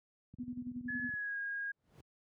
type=click train; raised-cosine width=5 ms; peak=-37 dBFS; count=18; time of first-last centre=0.34-1.138 s; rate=21.3 Hz
type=tone with tremolo; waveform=sine; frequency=246 Hz; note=B3; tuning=7 cents flat; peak=-36 dBFS; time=0.39-1.11 s; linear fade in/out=10 ms; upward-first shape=sine; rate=11 Hz; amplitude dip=80%
type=tone with pitch glide; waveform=sine; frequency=1704 to 1632.7 Hz; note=G#6 to G#6; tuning=+44 to -30 cents; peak=-36 dBFS; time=0.88-1.72 s; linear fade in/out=10 ms; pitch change=-74 cents; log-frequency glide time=1.07-1.38 s
type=noise with exponential growth; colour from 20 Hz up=brown; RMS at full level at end=-49 dBFS; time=1.7-2.01 s; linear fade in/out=5 ms; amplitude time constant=66 ms
effects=high-pass 100 Hz 12 dB/octave